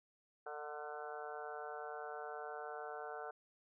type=harmonic tone with a mistuned harmonic; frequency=149.9 Hz; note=D3; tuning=36 cents sharp; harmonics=3 / 4 / 5 / 6 / 7 / 8 / 9 / 10; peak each=-49 / -52 / -48 / -56 / -57 / -58 / -52 / -53 dBFS; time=0.46-3.31 s; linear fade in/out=5 ms; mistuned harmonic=5; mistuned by=-21 cents; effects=none